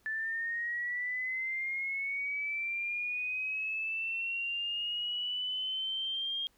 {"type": "linear sweep", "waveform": "sine", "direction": "up", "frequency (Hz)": [1748, 3234], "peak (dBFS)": -32, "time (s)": [0.06, 6.47], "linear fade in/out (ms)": 0, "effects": ["pink hiss -69 dBFS RMS until 6.57 s"]}